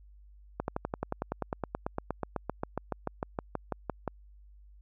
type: slowing click train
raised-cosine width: 1 ms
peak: -17 dBFS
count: 29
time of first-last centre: 0.6-4.077 s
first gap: 81 ms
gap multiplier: 1.03
effects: added 50 Hz sine -52 dBFS peak until 4.81 s